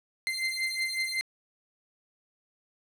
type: beating tone pair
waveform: 30% pulse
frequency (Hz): 2079 / 2084.4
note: C7 / C7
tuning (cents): -12 / -7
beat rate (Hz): 5.4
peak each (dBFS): -29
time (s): 0.27-1.21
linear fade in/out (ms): 0
effects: low-pass 12000 Hz 12 dB/octave